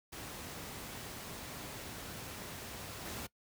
pink noise with level steps, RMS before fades -45 / -42 dBFS, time 0.12-3.27 s, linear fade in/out 10 ms, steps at 3.05 s, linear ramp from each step 10 ms, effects noise-tail reverb RT60 0.1 s tail -22 dB re dry + high-pass 60 Hz 12 dB/octave

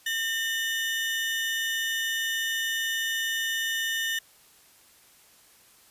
35% pulse tone pair together, 1811.7 / 2960 Hz, A#6 / F#7, -50 / 0 cents, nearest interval minor sixth, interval 850 cents, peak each -26 / -30 dBFS, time 0.06-4.19 s, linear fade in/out 5 ms, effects white hiss -57 dBFS RMS until 5.9 s + resampled to 32000 Hz

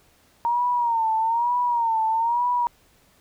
sine tone with vibrato, 930 Hz, A#5, 4 cents flat, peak -19 dBFS, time 0.45-2.67 s, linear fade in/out 0 ms, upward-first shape sine, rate 1.1 Hz, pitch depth 90 cents each way, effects pink hiss -59 dBFS RMS until 3.2 s

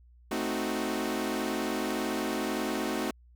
sawtooth chord, A diminished seventh, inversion none, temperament equal, 220 / 261.6 / 311.1 / 370 Hz, A3 / C4 / Eb4 / Gb4, 0 / 0 / 0 / 0 cents, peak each -31 dBFS, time 0.31-3.11 s, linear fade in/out 5 ms, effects added 60 Hz sine -54 dBFS peak until 3.35 s

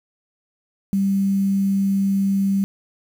sine tone with quantisation, 196 Hz, G3, in tune, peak -16 dBFS, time 0.93-2.64 s, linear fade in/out 0 ms, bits 7, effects none

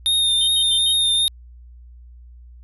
square tone with vibrato, 3666 Hz, A#7, 30 cents flat, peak -16 dBFS, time 0.06-1.28 s, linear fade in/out 0 ms, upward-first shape triangle, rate 2.6 Hz, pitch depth 30 cents each way
square tone bursts, 3136 Hz, G7, in tune, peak -25 dBFS, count 4, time 0.41-0.928 s, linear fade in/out 5 ms, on 68 ms, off 82 ms
effects added 60 Hz sine -40 dBFS peak until 2.63 s + resampled to 32000 Hz

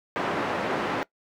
pink band-pass noise, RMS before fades -28 dBFS, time 0.16-1.03 s, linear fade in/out 0 ms, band 260 to 1800 Hz, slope 12 dB/octave, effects noise-tail reverb RT60 0.1 s tail -20 dB re dry

